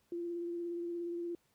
sine tone with vibrato, 344 Hz, F4, 26 cents flat, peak -36 dBFS, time 0.12-1.35 s, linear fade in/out 2 ms, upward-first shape sine, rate 17 Hz, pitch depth 18 cents each way, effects pink hiss -74 dBFS RMS until 1.54 s + high-pass 60 Hz 12 dB/octave

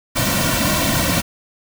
pink noise with comb filter, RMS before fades -18 dBFS, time 0.15-1.22 s, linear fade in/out 20 ms, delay 2.4 ms, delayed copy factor -0.85, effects none

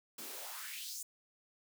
white noise with high-pass filter sweep, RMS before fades -45 dBFS, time 0.18-1.03 s, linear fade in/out 5 ms, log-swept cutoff 210 to 7700 Hz, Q 2.9, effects none

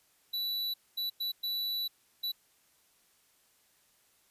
square tone bursts at uneven times, 3951 Hz, B7, in tune, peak -32 dBFS, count 5, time 0.33-0.74 / 0.97-1.1 / 1.2-1.32 / 1.43-1.88 / 2.23-2.32 s, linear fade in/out 10 ms, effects white hiss -68 dBFS RMS until 4.3 s + resampled to 32000 Hz

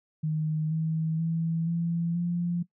sine tone with pitch steps, 155.56 / 159.84 / 164.24 / 168.76 / 173.4 Hz, D#3 / D#3 / E3 / E3 / F3, 0 / +47 / -6 / +41 / -12 cents, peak -25 dBFS, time 0.23-2.63 s, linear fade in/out 10 ms, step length 480 ms, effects noise-tail reverb RT60 0.1 s tail -18 dB re dry

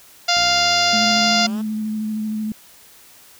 harmonic tone, 698.5 Hz, F5, in tune, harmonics 1 / 2 / 3 / 4 / 5 / 6 / 7 / 8 / 9 / 10, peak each -20 / -23 / -25 / -24 / -24 / -25 / -20 / -27 / -32 / -32 dBFS, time 0.28-1.47 s, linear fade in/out 10 ms
10% pulse exponential sweep, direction up, 55 to 222.9 Hz, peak -27 dBFS, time 0.35-1.62 s, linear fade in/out 10 ms
sine tone with vibrato, 215.5 Hz, A3, 36 cents flat, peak -21 dBFS, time 0.93-2.52 s, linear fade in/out 2 ms, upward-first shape square, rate 13 Hz, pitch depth 13 cents each way
effects white hiss -47 dBFS RMS until 3.39 s

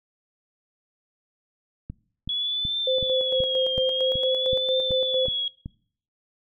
click train, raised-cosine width 5 ms, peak -21 dBFS, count 11, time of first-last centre 1.9-5.659 s, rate 2.66 Hz
sine tone with vibrato, 3374 Hz, G#7, 27 cents sharp, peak -24 dBFS, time 2.29-5.48 s, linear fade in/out 2 ms, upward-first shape triangle, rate 0.5 Hz, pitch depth 100 cents each way
sine tone with tremolo, 519 Hz, C5, 14 cents flat, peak -21 dBFS, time 2.87-5.27 s, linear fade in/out 5 ms, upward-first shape square, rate 4.4 Hz, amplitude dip 55%
effects noise-tail reverb RT60 0.6 s tail -23 dB re dry

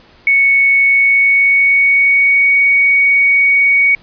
sine tone with pitch glide, 2217 to 2239 Hz, C#7 to C#7, 0 to +17 cents, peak -7 dBFS, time 0.27-3.95 s, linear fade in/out 2 ms, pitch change +17 cents, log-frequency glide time 0.82-2.54 s, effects pink hiss -45 dBFS RMS until 4.02 s + resampled to 11025 Hz

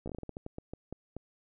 slowing click train, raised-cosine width 2 ms, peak -26 dBFS, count 14, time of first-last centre 0.06-1.166 s, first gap 15 ms, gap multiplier 1.26, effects none

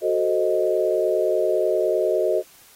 sine chord, F# diminished seventh, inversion none, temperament equal, 370 / 440 / 523.3 / 622.3 Hz, F#4 / A4 / C5 / Eb5, 0 / 0 / 0 / 0 cents, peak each -23 / -24 / -26 / -22 dBFS, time 0.01-2.43 s, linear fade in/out 50 ms, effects white hiss -51 dBFS RMS until 2.75 s + AAC 48 kbps

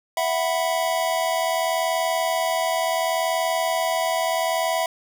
square chord, E suspended second, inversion none, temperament equal, 659.3 / 740 / 987.8 Hz, E5 / F#5 / B5, 0 / 0 / 0 cents, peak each -24 / -27 / -28 dBFS, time 0.17-4.86 s, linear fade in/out 2 ms, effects none

